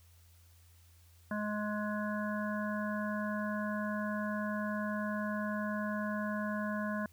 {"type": "harmonic tone", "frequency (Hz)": 210, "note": "G#3", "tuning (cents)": 19, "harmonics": [1, 3, 5, 7, 8], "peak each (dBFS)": [-35, -40, -42, -43, -44], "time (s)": [1.31, 7.06], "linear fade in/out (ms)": 2, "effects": ["added 85 Hz sine -59 dBFS peak until 7.12 s", "white hiss -67 dBFS RMS until 7.12 s"]}